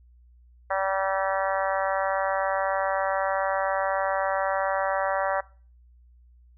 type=harmonic tone; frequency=192.8 Hz; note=G3; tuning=28 cents flat; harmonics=3 / 4 / 5 / 6 / 7 / 8 / 9 / 10; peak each=-27 / -29 / -31 / -33 / -34 / -35 / -36 / -37 dBFS; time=0.7-5.41 s; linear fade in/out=10 ms; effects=noise-tail reverb RT60 0.4 s tail -21 dB re dry + added 60 Hz sine -52 dBFS peak until 6.57 s